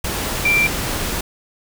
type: tone in noise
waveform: sine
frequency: 2357 Hz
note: D7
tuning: 6 cents sharp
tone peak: -13 dBFS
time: 0.45-0.67 s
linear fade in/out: 5 ms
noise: pink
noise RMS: -23 dBFS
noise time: 0.04-1.21 s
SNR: +7 dB
effects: none